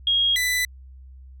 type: tone pair in turn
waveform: sine / sawtooth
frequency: 3272 / 1992.1 Hz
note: G#7 / B6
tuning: -26 / +14 cents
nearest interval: major sixth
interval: 860 cents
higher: first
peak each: -17 dBFS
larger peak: neither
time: 0.07-0.36 / 0.36-0.65 s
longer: neither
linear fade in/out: 2 ms
effects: added 65 Hz sine -41 dBFS peak until 1.4 s